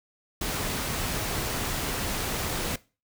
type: noise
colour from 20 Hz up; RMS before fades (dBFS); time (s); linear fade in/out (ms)
pink; -30; 0.41-2.76; 5
effects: noise-tail reverb RT60 0.3 s tail -19 dB re dry